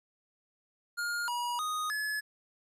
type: tone with pitch steps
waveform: square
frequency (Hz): 1418 / 963 / 1243 / 1708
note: F6 / B5 / D#6 / G#6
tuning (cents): +26 / -44 / -2 / +48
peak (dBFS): -32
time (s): 0.97-2.21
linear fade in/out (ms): 20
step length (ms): 310
effects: resampled to 32000 Hz + 12-bit